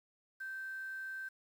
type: tone with quantisation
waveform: sine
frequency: 1557 Hz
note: G6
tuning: 12 cents flat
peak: -40 dBFS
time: 0.4-1.29 s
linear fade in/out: 10 ms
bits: 10
effects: none